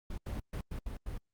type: noise bursts at uneven times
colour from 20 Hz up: brown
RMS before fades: -38 dBFS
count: 6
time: 0.1-0.18 / 0.26-0.4 / 0.53-0.61 / 0.71-0.79 / 0.86-0.97 / 1.06-1.18 s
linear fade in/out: 5 ms
effects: Opus 48 kbps